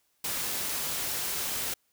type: noise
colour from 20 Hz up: white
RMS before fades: -32 dBFS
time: 0.24-1.74 s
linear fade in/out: 5 ms
effects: white hiss -72 dBFS RMS until 1.92 s